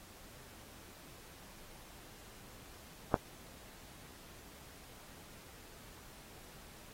click, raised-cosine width 1 ms, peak -11 dBFS, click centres 3.142 s, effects pink hiss -56 dBFS RMS until 6.93 s + AAC 48 kbps

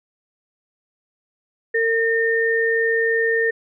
sine tone pair together, 455.8 / 1823 Hz, A#4 / A#6, -39 / -39 cents, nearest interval 2 octaves, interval 2400 cents, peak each -19 dBFS, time 1.74-3.51 s, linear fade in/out 10 ms, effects none

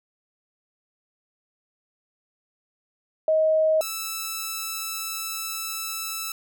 sine / 5% pulse tone pair in turn, 630 / 1315.8 Hz, D#5 / E6, +21 / -4 cents, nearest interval octave + minor second, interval 1275 cents, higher second, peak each -17 dBFS, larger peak neither, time 3.28-3.81 / 3.81-6.32 s, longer second, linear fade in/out 2 ms, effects none

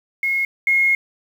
sine tone pair in turn, 2163 / 2155 Hz, C#7 / C#7, -43 / -49 cents, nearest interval unison, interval 6 cents, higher first, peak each -17 / -13 dBFS, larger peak second, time 0.23-0.45 / 0.67-0.95 s, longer second, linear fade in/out 2 ms, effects 7-bit

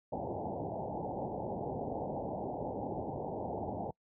white low-pass noise, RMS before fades -38 dBFS, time 0.12-3.91 s, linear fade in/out 5 ms, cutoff 880 Hz, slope 96 dB/octave, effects noise-tail reverb RT60 0.1 s tail -26 dB re dry + high-pass 80 Hz 12 dB/octave

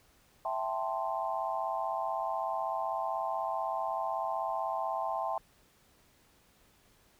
sine chord, A minor seventh, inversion second, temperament equal, 659.3 / 784 / 880 / 1046.5 Hz, E5 / G5 / A5 / C6, 0 / 0 / 0 / 0 cents, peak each -36 / -36 / -37 / -37 dBFS, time 0.45-5.38 s, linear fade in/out 2 ms, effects pink hiss -65 dBFS RMS until 7.19 s

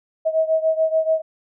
sine beating tone pair, 637 / 643.9 Hz, D#5 / E5, +41 / -41 cents, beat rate 6.9 Hz, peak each -18 / -21 dBFS, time 0.25-1.22 s, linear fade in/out 20 ms, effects none

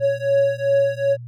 triangle beating tone pair, 554.4 / 557 Hz, C#5 / C#5, 0 / +8 cents, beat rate 2.6 Hz, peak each -17 dBFS, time 0-1.17 s, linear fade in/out 50 ms, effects added 120 Hz sine -32 dBFS peak until 1.27 s

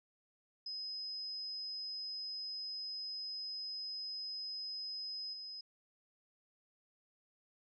sine tone with level steps, 5060 Hz, D#8, 28 cents sharp, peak -40 / -44 dBFS, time 0.66-5.61 s, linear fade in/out 5 ms, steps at 5.33 s, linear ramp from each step 5 ms, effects none

